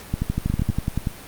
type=two click trains; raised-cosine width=5 ms; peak=-9 / -9 dBFS; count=7 / 8; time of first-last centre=0.5-1.071 / 0.14-0.7 s; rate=10.5 / 12.5 Hz; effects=pink hiss -40 dBFS RMS until 1.27 s + Opus 48 kbps